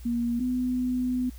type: tone pair in turn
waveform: sine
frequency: 236.9 / 251 Hz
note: A#3 / B3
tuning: +28 / +28 cents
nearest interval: minor second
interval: 100 cents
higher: second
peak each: -24 / -24 dBFS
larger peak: neither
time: 0.05-0.4 / 0.4-1.3 s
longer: second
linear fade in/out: 10 ms
effects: added 60 Hz sine -40 dBFS peak until 1.38 s + white hiss -55 dBFS RMS until 1.38 s